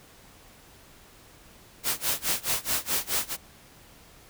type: noise with tremolo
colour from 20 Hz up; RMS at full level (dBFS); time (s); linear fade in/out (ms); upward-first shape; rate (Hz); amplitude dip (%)
white; -25; 1.83-3.37; 50; sine; 4.7; 95
effects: pink hiss -53 dBFS RMS until 4.29 s